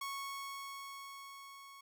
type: tone with level ramp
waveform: sawtooth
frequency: 1104 Hz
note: C#6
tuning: 7 cents flat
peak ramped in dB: -35 to -49 dBFS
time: 0.01-1.81 s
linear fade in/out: 5 ms
effects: none